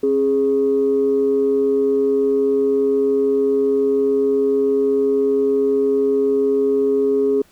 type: tone pair together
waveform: sine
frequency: 269.6 / 415.3 Hz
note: C#4 / G#4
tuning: -48 / 0 cents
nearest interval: perfect fifth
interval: 748 cents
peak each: -20 / -14 dBFS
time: 0.03-7.42 s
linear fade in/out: 5 ms
effects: tanh soft clip ceiling -8 dBFS + pink hiss -54 dBFS RMS until 7.51 s

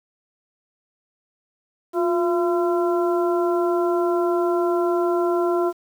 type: harmonic tone with a mistuned harmonic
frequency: 339.8 Hz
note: F4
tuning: 47 cents flat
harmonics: 1 / 2 / 3 / 4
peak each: -19 / -25 / -29 / -31 dBFS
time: 1.93-5.73 s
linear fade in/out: 50 ms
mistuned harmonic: 1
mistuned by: +65 cents
effects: 8-bit

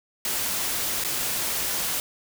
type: noise with dropouts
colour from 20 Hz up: white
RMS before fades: -27 dBFS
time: 0.25-2 s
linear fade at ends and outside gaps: 1 ms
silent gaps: 1.039-1.047 s
effects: none

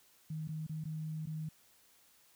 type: tone with dropouts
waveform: sine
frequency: 156.5 Hz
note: D#3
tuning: 10 cents sharp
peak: -37 dBFS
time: 0.3-1.49 s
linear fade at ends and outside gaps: 5 ms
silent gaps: 0.476-0.488 / 0.667-0.694 / 0.84-0.853 / 1.258-1.27 s
effects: white hiss -66 dBFS RMS until 2.35 s

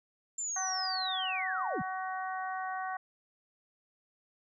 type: linear sweep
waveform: sine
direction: down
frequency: 7320 to 110 Hz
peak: -33 dBFS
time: 0.38-1.82 s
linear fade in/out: 5 ms
type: harmonic tone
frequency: 375.3 Hz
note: F#4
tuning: 25 cents sharp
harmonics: 2 / 3 / 4 / 5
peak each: -36 / -40 / -42 / -44 dBFS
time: 0.56-2.97 s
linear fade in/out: 5 ms
effects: none

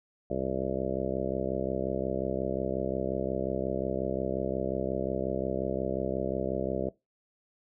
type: harmonic tone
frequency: 65.6 Hz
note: C2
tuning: 5 cents sharp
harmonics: 1 / 2 / 3 / 4 / 5 / 6 / 7 / 8 / 9 / 10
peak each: -41 / -40 / -37 / -41 / -37 / -36 / -37 / -38 / -35 / -39 dBFS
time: 0.3-6.89 s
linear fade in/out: 5 ms
effects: noise-tail reverb RT60 0.2 s tail -20 dB re dry

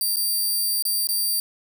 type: tone with dropouts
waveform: 5% pulse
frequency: 4699 Hz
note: D8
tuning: in tune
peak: -14 dBFS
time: 0.01-1.4 s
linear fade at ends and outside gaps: 1 ms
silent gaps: 0.16-0.168 / 0.824-0.852 / 1.071-1.089 s
effects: none

